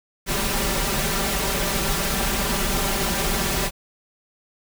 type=noise with comb filter; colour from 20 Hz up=pink; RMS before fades=-23 dBFS; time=0.26-3.71 s; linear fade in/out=50 ms; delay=5.1 ms; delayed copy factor=+0.95; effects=none